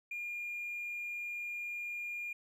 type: tone with hard clipping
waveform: triangle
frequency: 2414 Hz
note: D7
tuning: 47 cents sharp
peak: -38 dBFS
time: 0.11-2.33 s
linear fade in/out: 5 ms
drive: 4 dB
effects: none